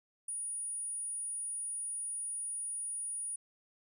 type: tone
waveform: sine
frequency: 9620 Hz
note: D9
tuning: 41 cents sharp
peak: -36 dBFS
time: 0.28-3.36 s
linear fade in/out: 5 ms
effects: none